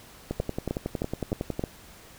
two click trains, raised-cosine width 2 ms, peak -15 / -14 dBFS, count 15 / 5, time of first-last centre 0.31-1.594 / 0.4-1.638 s, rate 10.9 / 3.23 Hz, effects pink hiss -50 dBFS RMS until 2.18 s

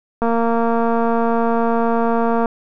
click train, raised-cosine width 1 ms, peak -6 dBFS, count 518, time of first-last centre 0.22-2.458 s, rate 231 Hz, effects none

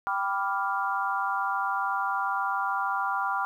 sine chord, G dominant seventh, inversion none, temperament equal, 784 / 987.8 / 1174.7 / 1396.9 Hz, G5 / B5 / D6 / F6, 0 / 0 / 0 / 0 cents, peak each -31 dBFS, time 0.07-3.45 s, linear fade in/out 0 ms, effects 10-bit

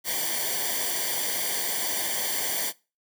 white noise with comb filter, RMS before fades -28 dBFS, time 0.04-2.73 s, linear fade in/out 50 ms, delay 0.76 ms, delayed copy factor -0.9, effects noise-tail reverb RT60 0.3 s tail -22 dB re dry

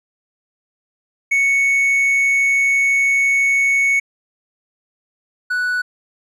triangle tone pair in turn, 2217 / 1479.7 Hz, C#7 / F#6, 0 / 0 cents, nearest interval perfect fifth, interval 700 cents, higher first, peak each -11 / -15 dBFS, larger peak first, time 1.31-4 / 5.5-5.82 s, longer first, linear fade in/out 10 ms, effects resampled to 32000 Hz

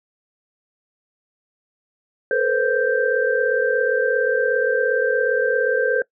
sine tone cluster, 438.9 / 486.8 / 524 / 1570 Hz, A4 / B4 / C5 / G6, -4 / -25 / +2 / +2 cents, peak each -22 dBFS, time 2.31-6.02 s, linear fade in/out 2 ms, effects noise-tail reverb RT60 0.1 s tail -22 dB re dry

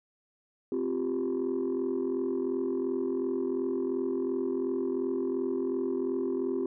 sine chord, C suspended fourth, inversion none, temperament equal, 261.6 / 349.2 / 392 Hz, C4 / F4 / G4, 0 / 0 / 0 cents, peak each -31 / -31 / -30 dBFS, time 0.72-6.66 s, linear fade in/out 2 ms, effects tanh soft clip ceiling -23 dBFS

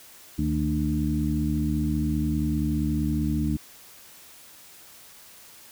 harmonic tone with a mistuned harmonic, 75 Hz, D2, 37 cents sharp, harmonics 1 / 2 / 3 / 4, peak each -28 / -28 / -28 / -28 dBFS, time 0.38-3.57 s, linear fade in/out 10 ms, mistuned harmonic 2, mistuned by +51 cents, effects white hiss -49 dBFS RMS until 5.71 s

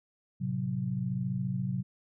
sine chord, F# diminished, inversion first, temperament equal, 110 / 130.81 / 185 Hz, A2 / C3 / F#3, 0 / 0 / 0 cents, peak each -38 / -32 / -33 dBFS, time 0.4-1.83 s, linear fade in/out 20 ms, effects none

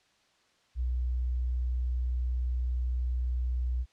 triangle tone with tanh clipping, 61.74 Hz, B1, in tune, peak -27 dBFS, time 0.75-3.86 s, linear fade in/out 50 ms, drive 4 dB, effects white hiss -67 dBFS RMS until 3.92 s + low-pass 5000 Hz 12 dB/octave

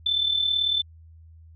sine tone with amplitude modulation, 3530 Hz, A7, 5 cents sharp, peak -18 dBFS, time 0.06-0.82 s, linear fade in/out 5 ms, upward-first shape sine, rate 38.1 Hz, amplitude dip 60%, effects added 81 Hz sine -46 dBFS peak until 1.55 s

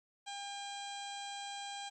harmonic tone with a mistuned harmonic, 803 Hz, G5, 41 cents sharp, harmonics 1 / 2 / 3 / 4 / 5 / 6 / 7 / 8 / 9 / 10, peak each -44 / -52 / -53 / -48 / -52 / -60 / -60 / -60 / -56 / -55 dBFS, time 0.26-1.9 s, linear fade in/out 20 ms, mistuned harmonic 8, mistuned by -28 cents, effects 13-bit

